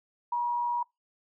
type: tone with frequency modulation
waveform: sine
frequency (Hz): 959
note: A#5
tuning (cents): +49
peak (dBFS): -26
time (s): 0.32-0.83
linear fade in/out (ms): 5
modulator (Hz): 93.7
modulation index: 0.23
effects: noise-tail reverb RT60 0.2 s tail -26 dB re dry